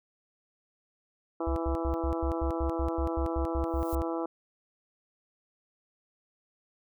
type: harmonic tone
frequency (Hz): 165.7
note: E3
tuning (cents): +9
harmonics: 2 / 3 / 4 / 5 / 6 / 7 / 8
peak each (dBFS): -32 / -36 / -38 / -40 / -42 / -43 / -44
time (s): 1.4-4.26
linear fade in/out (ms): 5
type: tone bursts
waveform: sine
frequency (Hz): 67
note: C2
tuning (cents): +42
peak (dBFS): -28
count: 14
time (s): 1.47-4.019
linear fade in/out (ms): 0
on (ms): 92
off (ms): 97
type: noise with exponential growth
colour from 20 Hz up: violet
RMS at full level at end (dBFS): -41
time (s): 3.6-3.95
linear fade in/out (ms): 1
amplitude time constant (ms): 76
effects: none